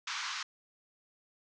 pink band-pass noise, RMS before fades -38 dBFS, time 0.07-0.43 s, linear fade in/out 5 ms, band 1000 to 6500 Hz, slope 48 dB/octave, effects none

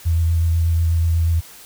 sine tone with vibrato, 83 Hz, E2, 12 cents sharp, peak -14 dBFS, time 0.05-1.41 s, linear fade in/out 20 ms, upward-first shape sine, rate 8.2 Hz, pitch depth 20 cents each way, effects white hiss -42 dBFS RMS until 1.65 s

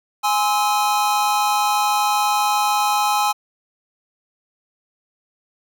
square chord, Ab augmented, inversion none, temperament just, 830.6 / 1038.3 / 1297.8 Hz, Ab5 / C6 / E6, 0 / -14 / -27 cents, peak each -19 / -24 / -24 dBFS, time 0.23-3.33 s, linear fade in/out 20 ms, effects none

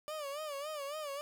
30% pulse tone with vibrato, 587.3 Hz, D5, in tune, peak -36 dBFS, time 0.08-1.21 s, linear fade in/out 0 ms, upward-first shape sine, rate 3.6 Hz, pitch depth 110 cents each way, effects none

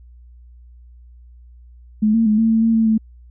sine tone with pitch steps, 214 / 227.1 / 213.1 / 224.9 / 223.4 / 226.7 / 223.6 / 220 Hz, A3 / A#3 / G#3 / A3 / A3 / A#3 / A3 / A3, -48 / -45 / +45 / +38 / +27 / -48 / +28 / 0 cents, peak -12 dBFS, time 2.02-2.98 s, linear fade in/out 10 ms, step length 120 ms, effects added 60 Hz sine -41 dBFS peak until 3.3 s

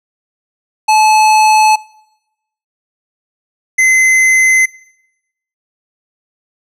square tone pair in turn, 863 / 2053 Hz, A5 / C7, -34 / -33 cents, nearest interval octave + minor third, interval 1501 cents, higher second, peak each -7 dBFS, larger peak neither, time 0.88-1.76 / 3.78-4.66 s, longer neither, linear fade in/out 10 ms, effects noise-tail reverb RT60 0.9 s tail -23 dB re dry + low-pass 10000 Hz 12 dB/octave

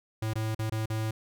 square tone with dropouts, 110 Hz, A2, in tune, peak -29 dBFS, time 0.22-1.11 s, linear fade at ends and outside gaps 5 ms, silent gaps 0.335-0.355 / 0.548-0.591 / 0.698-0.72 / 0.858-0.9 s, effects none

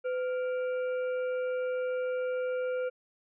harmonic tone with a mistuned harmonic, 466.2 Hz, A#4, in tune, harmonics 1 / 3 / 5 / 6, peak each -29 / -41 / -50 / -57 dBFS, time 0.04-2.9 s, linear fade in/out 20 ms, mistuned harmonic 1, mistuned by +140 cents, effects none

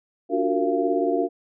sine tone cluster, 291.3 / 356.8 / 374.4 / 460.9 / 683 Hz, D4 / F4 / F#4 / A#4 / F5, -14 / +37 / +20 / -20 / -39 cents, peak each -26 dBFS, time 0.29-1.29 s, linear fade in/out 50 ms, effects none

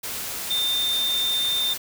sine tone in noise, 3608 Hz, A7, 43 cents sharp, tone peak -21 dBFS, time 0.5-1.74 s, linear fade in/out 10 ms, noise white, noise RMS -31 dBFS, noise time 0.03-1.78 s, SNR +7 dB, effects none

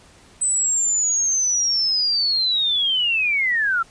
sine linear sweep, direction down, 8120 to 1318.5 Hz, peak -17 dBFS, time 0.41-3.83 s, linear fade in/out 10 ms, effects pink hiss -50 dBFS RMS until 3.9 s + resampled to 22050 Hz

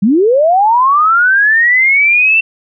sine linear sweep, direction up, 180.5 to 2697 Hz, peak -6 dBFS, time 0.02-2.41 s, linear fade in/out 10 ms, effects none

